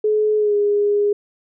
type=tone with pitch glide; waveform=sine; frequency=426.6 to 411.1 Hz; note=G#4 to G#4; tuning=+46 to -18 cents; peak=-14 dBFS; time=0.04-1.13 s; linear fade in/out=5 ms; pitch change=-64 cents; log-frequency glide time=0.37-0.55 s; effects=none